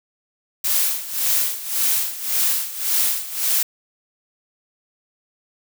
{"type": "noise with tremolo", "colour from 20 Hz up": "blue", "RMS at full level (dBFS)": -18, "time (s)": [0.64, 3.63], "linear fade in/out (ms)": 5, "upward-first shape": "sine", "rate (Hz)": 1.8, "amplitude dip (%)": 80, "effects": []}